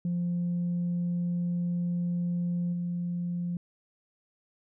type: tone with level steps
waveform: sine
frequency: 174.61 Hz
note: F3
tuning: in tune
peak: -25 / -28 dBFS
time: 0.05-3.57 s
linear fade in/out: 2 ms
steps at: 2.72 s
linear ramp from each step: 20 ms
effects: tanh soft clip ceiling -24 dBFS